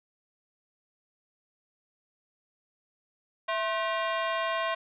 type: ring-modulated tone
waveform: sawtooth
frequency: 864 Hz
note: A5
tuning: 32 cents flat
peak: -20 dBFS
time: 3.48-4.75 s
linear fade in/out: 10 ms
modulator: 204 Hz
effects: resampled to 8000 Hz + 10-bit